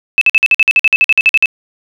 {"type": "tone bursts", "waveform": "sine", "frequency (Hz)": 2616, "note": "E7", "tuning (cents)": -14, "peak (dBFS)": -4, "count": 16, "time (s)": [0.18, 1.458], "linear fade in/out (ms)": 0, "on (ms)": 33, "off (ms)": 50, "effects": []}